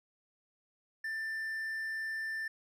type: tone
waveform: triangle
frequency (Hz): 1779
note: A6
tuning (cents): +19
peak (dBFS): -33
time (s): 1.04-2.48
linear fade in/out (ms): 5
effects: none